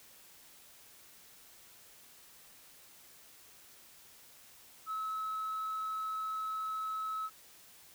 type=tone; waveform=sine; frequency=1293 Hz; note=E6; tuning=34 cents flat; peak=-33 dBFS; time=4.86-7.3 s; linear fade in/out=50 ms; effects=tanh soft clip ceiling -32 dBFS + white hiss -58 dBFS RMS until 7.94 s